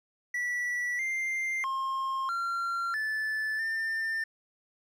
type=tone with pitch steps; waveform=triangle; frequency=1953 / 2096 / 1067 / 1375 / 1746 / 1796 Hz; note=B6 / C7 / C6 / F6 / A6 / A6; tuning=-20 / +2 / +34 / -27 / -14 / +35 cents; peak=-27 dBFS; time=0.34-4.24 s; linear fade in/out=5 ms; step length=650 ms; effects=none